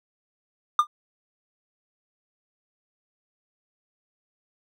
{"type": "tone with exponential decay", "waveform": "triangle", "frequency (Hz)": 1205, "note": "D6", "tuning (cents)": 44, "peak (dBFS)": -9, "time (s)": [0.79, 0.87], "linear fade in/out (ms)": 2, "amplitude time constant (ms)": 17, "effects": []}